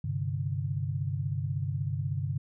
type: chord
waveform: sine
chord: G suspended fourth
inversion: none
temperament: just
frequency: 98 / 130.67 / 147 Hz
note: G2 / C3 / D3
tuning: 0 / -2 / +2 cents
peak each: -33 dBFS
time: 0.04-2.38 s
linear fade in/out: 5 ms
effects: none